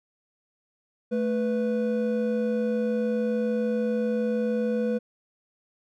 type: tone pair together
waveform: triangle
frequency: 220 / 493.1 Hz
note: A3 / B4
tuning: 0 / -3 cents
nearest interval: octave + major second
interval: 1397 cents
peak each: -24 dBFS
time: 1.11-4.99 s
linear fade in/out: 20 ms
effects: none